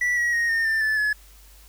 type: tone with pitch steps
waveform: triangle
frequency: 1958 / 1913.3 / 1869.6 / 1826.9 / 1785.2 / 1744.4 / 1704.5 Hz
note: B6 / A#6 / A#6 / A#6 / A6 / A6 / G#6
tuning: -15 / +45 / +5 / -35 / +25 / -15 / +45 cents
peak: -18 dBFS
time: 0.01-1.13 s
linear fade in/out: 5 ms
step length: 160 ms
effects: added 50 Hz sine -48 dBFS peak until 1.68 s + white hiss -53 dBFS RMS until 1.68 s